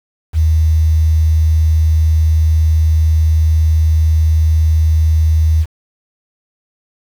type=tone with quantisation; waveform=sine; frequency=79 Hz; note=D#2; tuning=27 cents sharp; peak=-8 dBFS; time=0.33-5.66 s; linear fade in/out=50 ms; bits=6; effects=none

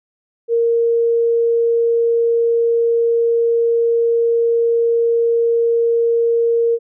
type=tone; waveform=sine; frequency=464.9 Hz; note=A#4; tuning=5 cents flat; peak=-12 dBFS; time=0.48-6.79 s; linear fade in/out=50 ms; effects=none

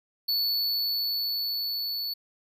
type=tone with level ramp; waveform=square; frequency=4444 Hz; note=C#8; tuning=4 cents sharp; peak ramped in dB=-24 to -30 dBFS; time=0.28-2.14 s; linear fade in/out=10 ms; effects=none

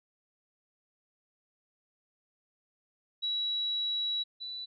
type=tone pair in turn; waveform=sine; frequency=3900 / 3966 Hz; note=B7 / B7; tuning=-23 / +7 cents; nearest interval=unison; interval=30 cents; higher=second; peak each=-29 / -37 dBFS; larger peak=first; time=3.22-4.24 / 4.4-4.66 s; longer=first; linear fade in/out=20 ms; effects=none

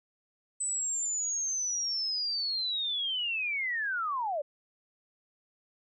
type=linear sweep; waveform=sine; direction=down; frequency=8060 to 550 Hz; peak=-29 dBFS; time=0.6-4.42 s; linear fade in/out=10 ms; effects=none

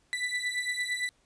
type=beating tone pair; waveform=35% pulse; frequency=1975.5 / 1984.3 Hz; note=B6 / B6; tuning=0 / +8 cents; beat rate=8.8 Hz; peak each=-31 dBFS; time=0.13-1.09 s; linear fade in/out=0 ms; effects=pink hiss -68 dBFS RMS until 1.25 s + resampled to 22050 Hz

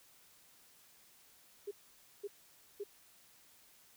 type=tone bursts; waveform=sine; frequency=406.6 Hz; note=G#4; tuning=37 cents flat; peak=-38 dBFS; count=3; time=1.67-2.839 s; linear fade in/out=10 ms; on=43 ms; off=520 ms; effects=white hiss -64 dBFS RMS until 3.96 s

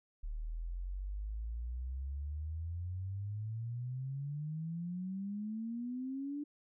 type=exponential sweep; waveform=sine; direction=up; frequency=36.71 to 295.4 Hz; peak=-37 dBFS; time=0.23-6.44 s; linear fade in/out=10 ms; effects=none

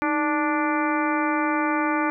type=harmonic tone with a mistuned harmonic; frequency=293.7 Hz; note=D4; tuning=in tune; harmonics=1 / 2 / 3 / 4 / 5 / 6 / 7 / 8; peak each=-24 / -31 / -27 / -28 / -30 / -35 / -34 / -34 dBFS; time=0.02-2.1 s; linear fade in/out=0 ms; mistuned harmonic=1; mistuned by=+96 cents; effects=none

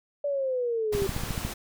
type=linear sweep; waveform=sine; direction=down; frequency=581 to 385.3 Hz; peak=-25 dBFS; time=0.24-1.07 s; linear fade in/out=5 ms
type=noise; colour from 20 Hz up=pink; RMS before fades=-36 dBFS; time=0.92-1.54 s; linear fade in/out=10 ms
type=click train; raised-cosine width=5 ms; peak=-18 dBFS; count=8; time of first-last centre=0.95-1.45 s; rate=14 Hz
effects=none

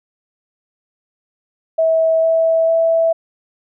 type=tone with pitch steps; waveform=sine; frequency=648 / 652.9 / 657.8 Hz; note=E5 / E5 / E5; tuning=-30 / -17 / -4 cents; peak=-11 dBFS; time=1.78-3.13 s; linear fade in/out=10 ms; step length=450 ms; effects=none

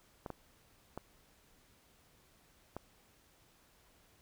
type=clicks; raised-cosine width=1 ms; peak=-27 dBFS; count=4; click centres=0.262 / 0.303 / 0.976 / 2.766 s; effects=pink hiss -67 dBFS RMS until 4.21 s

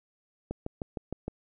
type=click train; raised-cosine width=2 ms; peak=-20 dBFS; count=6; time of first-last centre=0.51-1.28 s; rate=6.49 Hz; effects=none

